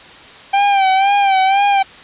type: tone with vibrato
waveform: 45% pulse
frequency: 784 Hz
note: G5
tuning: in tune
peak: -10 dBFS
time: 0.53-1.83 s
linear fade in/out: 10 ms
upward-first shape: sine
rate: 2 Hz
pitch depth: 60 cents each way
effects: white hiss -38 dBFS RMS until 2.03 s + resampled to 8000 Hz